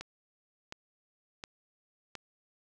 click train, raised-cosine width 0.2 ms, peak -23 dBFS, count 4, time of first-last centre 0.01-2.153 s, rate 1.4 Hz, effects none

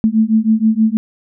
sine beating tone pair, 217 / 223.3 Hz, A3 / A3, -24 / +26 cents, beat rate 6.3 Hz, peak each -13 dBFS, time 0.04-0.97 s, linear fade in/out 0 ms, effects none

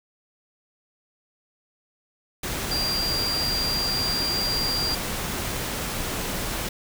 sine tone in noise, 4752 Hz, D8, 20 cents sharp, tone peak -24 dBFS, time 2.71-4.95 s, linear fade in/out 5 ms, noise pink, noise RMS -29 dBFS, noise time 2.43-6.69 s, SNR +2 dB, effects none

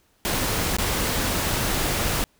pink noise with dropouts, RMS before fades -24 dBFS, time 0.25-2.24 s, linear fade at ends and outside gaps 0 ms, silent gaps 0.767-0.785 s, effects pink hiss -63 dBFS RMS until 2.39 s

